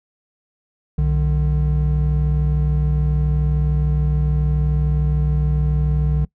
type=tone pair together; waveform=triangle; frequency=63.07 / 150 Hz; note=B1 / D3; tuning=+37 / +37 cents; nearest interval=octave + minor third; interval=1500 cents; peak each=-16 dBFS; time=0.98-6.25 s; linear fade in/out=5 ms; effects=noise-tail reverb RT60 0.1 s tail -22 dB re dry